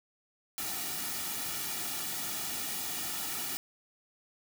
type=noise with comb filter; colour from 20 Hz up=white; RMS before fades=-36 dBFS; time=0.58-3.57 s; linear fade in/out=0 ms; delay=1.9 ms; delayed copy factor=-0.65; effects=none